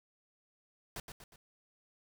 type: noise with echo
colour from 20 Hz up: pink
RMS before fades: -42 dBFS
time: 0.96-1 s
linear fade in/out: 2 ms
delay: 120 ms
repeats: 3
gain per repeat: -6 dB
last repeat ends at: 1.36 s
effects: none